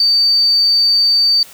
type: tone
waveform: sine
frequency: 4599 Hz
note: D8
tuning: 37 cents flat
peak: -9 dBFS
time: 0-1.43 s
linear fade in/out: 2 ms
effects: white hiss -39 dBFS RMS until 1.53 s